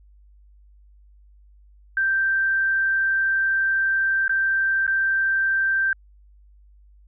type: tone with dropouts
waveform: sine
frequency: 1568 Hz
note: G6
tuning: in tune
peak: -18 dBFS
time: 1.97-5.93 s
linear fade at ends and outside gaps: 2 ms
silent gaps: 4.28-4.294 / 4.867-4.877 s
effects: added 50 Hz sine -49 dBFS peak until 7.07 s